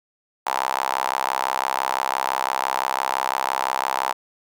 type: tone with high-pass filter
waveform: sawtooth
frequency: 65.9 Hz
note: C2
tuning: 13 cents sharp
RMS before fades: -24 dBFS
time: 0.46-4.13 s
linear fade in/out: 10 ms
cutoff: 890 Hz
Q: 4.4
effects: none